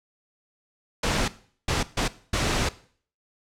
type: noise bursts at uneven times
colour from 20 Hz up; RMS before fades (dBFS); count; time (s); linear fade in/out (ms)
pink; -24; 4; 1.03-1.28 / 1.68-1.83 / 1.97-2.08 / 2.33-2.69; 5
effects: noise-tail reverb RT60 0.5 s tail -17 dB re dry + low-pass 7000 Hz 12 dB/octave